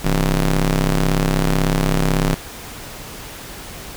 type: ring-modulated tone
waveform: sawtooth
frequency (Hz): 98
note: G2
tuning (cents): 0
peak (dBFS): -8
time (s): 0.04-2.35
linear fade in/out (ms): 10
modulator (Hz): 67.1
effects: pink hiss -34 dBFS RMS until 3.96 s